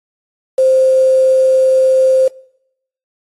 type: tone with quantisation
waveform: sine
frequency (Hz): 523.3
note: C5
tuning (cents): 0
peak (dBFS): -7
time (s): 0.58-2.28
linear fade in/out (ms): 5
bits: 5
effects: noise-tail reverb RT60 0.8 s tail -25 dB re dry + AAC 32 kbps